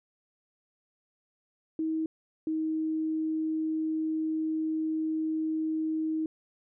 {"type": "tone pair in turn", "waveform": "sine", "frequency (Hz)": [318.4, 315.8], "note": ["D#4", "D#4"], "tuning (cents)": [40, 26], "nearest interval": "unison", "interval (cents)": 14, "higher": "first", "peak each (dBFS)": -27, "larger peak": "neither", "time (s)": [[1.79, 2.06], [2.47, 6.26]], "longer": "second", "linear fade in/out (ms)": 2, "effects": []}